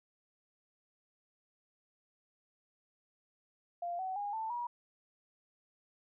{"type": "tone with pitch steps", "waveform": "sine", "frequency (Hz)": [695, 753.5, 817, 885.8, 960.4], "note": ["F5", "F#5", "G#5", "A5", "B5"], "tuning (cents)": [-9, 31, -29, 11, -49], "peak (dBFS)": -35, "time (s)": [3.82, 4.67], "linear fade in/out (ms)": 5, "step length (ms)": 170, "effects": []}